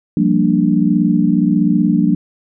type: chord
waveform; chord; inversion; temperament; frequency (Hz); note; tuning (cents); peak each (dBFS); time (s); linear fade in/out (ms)
sine; G minor seventh; third; equal with one note detuned; 174.61 / 196 / 231.2 / 293.7; F3 / G3 / Bb3 / D4; 0 / 0 / -14 / 0; -16; 0.17-2.15; 2
effects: none